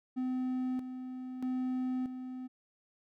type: tone with tremolo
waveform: triangle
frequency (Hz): 255.4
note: C4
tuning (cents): -42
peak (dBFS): -29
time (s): 0.16-2.48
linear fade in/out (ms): 20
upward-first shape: square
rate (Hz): 0.79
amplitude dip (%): 60
effects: none